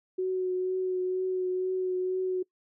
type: tone with vibrato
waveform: sine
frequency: 370 Hz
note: F#4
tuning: in tune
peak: -26 dBFS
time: 0.18-2.43 s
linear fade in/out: 10 ms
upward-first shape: triangle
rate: 2.1 Hz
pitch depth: 19 cents each way
effects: noise-tail reverb RT60 0.1 s tail -23 dB re dry